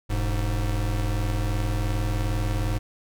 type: tone pair together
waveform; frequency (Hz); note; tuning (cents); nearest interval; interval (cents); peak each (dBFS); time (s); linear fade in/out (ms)
square; 41.31 / 104.1; E1 / G#2; +4 / +5; octave + major third; 1601; -26 / -27; 0.09-2.79; 20
effects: none